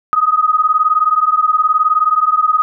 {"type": "beating tone pair", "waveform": "sine", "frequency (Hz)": [1243, 1262], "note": ["D#6", "D#6"], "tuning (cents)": [-2, 24], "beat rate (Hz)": 19, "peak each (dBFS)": -13, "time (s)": [0.13, 2.62], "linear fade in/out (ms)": 0, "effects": []}